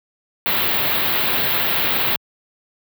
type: band-stop noise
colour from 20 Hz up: white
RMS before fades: -19 dBFS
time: 0.46-2.16 s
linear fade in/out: 0 ms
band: 4100 to 14000 Hz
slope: 48 dB/octave
effects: high-pass 80 Hz 12 dB/octave